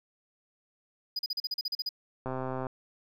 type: tone bursts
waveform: triangle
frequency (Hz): 4943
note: D#8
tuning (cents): -12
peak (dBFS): -28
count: 11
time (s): 1.16-1.891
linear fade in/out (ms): 5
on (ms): 31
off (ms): 39
type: click train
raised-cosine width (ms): 1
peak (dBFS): -21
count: 54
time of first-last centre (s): 2.26-2.668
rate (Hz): 130
effects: none